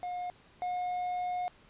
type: tone pair in turn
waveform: triangle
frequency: 717 / 720.7 Hz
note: F5 / F#5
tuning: +45 / -46 cents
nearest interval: unison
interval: 9 cents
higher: second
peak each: -32 / -29 dBFS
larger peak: second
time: 0.03-0.3 / 0.62-1.48 s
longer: second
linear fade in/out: 0 ms
effects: pink hiss -60 dBFS RMS until 1.69 s + resampled to 8000 Hz